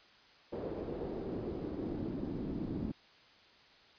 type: noise with band-pass filter sweep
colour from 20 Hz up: brown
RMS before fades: -39 dBFS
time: 0.52-2.92 s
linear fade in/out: 10 ms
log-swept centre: 470 to 240 Hz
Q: 2.2
effects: white hiss -61 dBFS RMS until 3.98 s + resampled to 11025 Hz